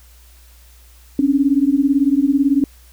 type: beating tone pair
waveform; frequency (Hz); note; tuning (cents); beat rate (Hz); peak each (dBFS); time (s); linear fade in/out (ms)
sine; 269.5 / 287.5; C#4 / D4; -49 / -37; 18; -15; 1.19-2.64; 2
effects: added 60 Hz sine -44 dBFS peak until 2.92 s + white hiss -51 dBFS RMS until 2.92 s